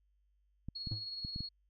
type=clicks; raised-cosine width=5 ms; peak=-29 dBFS; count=6; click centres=0.686 / 0.872 / 0.916 / 1.249 / 1.361 / 1.406 s
type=tone with tremolo; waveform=sine; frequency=4323 Hz; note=C#8; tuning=44 cents flat; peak=-38 dBFS; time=0.75-1.49 s; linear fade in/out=10 ms; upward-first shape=triangle; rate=19 Hz; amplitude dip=45%
type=tone with exponential decay; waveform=triangle; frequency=107 Hz; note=A2; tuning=48 cents flat; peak=-29 dBFS; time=0.91-1.07 s; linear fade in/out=5 ms; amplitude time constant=34 ms
effects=added 50 Hz sine -70 dBFS peak until 1.69 s